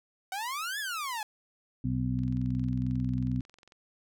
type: exponential two-way sweep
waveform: sawtooth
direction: up then down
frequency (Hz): 740 to 1764 to 827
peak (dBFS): -29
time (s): 0.32-1.23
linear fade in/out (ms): 2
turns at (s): 0.79
type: harmonic tone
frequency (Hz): 63.1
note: B1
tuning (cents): +38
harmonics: 1 / 2 / 3 / 4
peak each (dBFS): -37 / -30 / -36 / -32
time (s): 1.84-3.41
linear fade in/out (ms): 5
type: click train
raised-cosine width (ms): 0.2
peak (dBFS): -38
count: 35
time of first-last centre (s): 2.19-3.722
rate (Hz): 22.2
effects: none

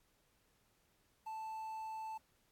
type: tone with quantisation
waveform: triangle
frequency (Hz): 880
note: A5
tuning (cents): 0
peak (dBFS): -40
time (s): 1.26-2.18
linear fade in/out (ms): 10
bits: 11
effects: pink hiss -75 dBFS RMS until 2.51 s + AAC 64 kbps

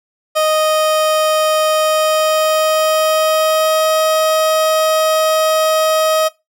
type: tone with pitch glide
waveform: 30% pulse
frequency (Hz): 622.3 to 630.6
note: D#5 to D#5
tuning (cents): 0 to +23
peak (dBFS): -9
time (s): 0.35-6.29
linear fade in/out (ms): 20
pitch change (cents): +23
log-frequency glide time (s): 1.7-3.91
effects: noise-tail reverb RT60 0.2 s tail -19 dB re dry

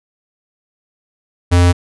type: tone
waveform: square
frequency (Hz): 88.1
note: F2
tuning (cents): +16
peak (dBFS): -8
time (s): 1.51-1.73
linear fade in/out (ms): 20
effects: resampled to 24000 Hz

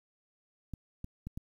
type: clicks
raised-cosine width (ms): 5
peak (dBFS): -27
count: 4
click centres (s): 0.737 / 1.044 / 1.27 / 1.375
effects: 10-bit

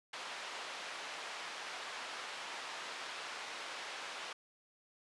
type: band-pass noise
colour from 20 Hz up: pink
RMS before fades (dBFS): -45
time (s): 0.13-4.33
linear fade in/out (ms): 5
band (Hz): 790 to 4500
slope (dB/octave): 12
effects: resampled to 24000 Hz

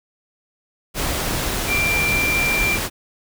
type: tone in noise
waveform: sine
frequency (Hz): 2365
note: D7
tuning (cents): +12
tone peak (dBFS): -18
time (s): 1.67-2.79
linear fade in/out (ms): 50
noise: pink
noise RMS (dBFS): -23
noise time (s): 0.94-2.9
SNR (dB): +2
effects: none

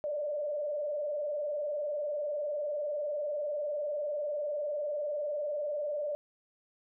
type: tone with vibrato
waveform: sine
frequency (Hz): 590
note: D5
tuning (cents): +8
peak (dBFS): -31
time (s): 0.04-6.15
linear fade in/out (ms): 0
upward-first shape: square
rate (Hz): 20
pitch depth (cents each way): 47
effects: none

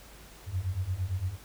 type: beating tone pair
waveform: sine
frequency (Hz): 87.8 / 96.6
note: F2 / G2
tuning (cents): +10 / -25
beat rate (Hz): 8.8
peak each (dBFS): -33 / -31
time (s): 0.46-1.37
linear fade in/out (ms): 50
effects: added 50 Hz sine -54 dBFS peak until 1.44 s + pink hiss -52 dBFS RMS until 1.44 s

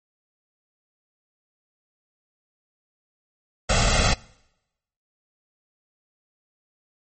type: noise with comb filter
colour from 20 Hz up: pink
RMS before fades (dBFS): -19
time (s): 3.69-4.14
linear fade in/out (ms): 10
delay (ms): 1.5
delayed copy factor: +0.9
effects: noise-tail reverb RT60 0.9 s tail -24 dB re dry + MP3 32 kbps

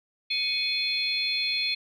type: tone cluster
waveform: sine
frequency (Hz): 2221 / 2508 / 3440 / 4211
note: C#7 / D#7 / A7 / C8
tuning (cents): +3 / +13 / -40 / +10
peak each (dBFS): -34 / -30 / -31 / -27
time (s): 0.3-1.75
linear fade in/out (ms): 10
effects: tanh soft clip ceiling -15 dBFS

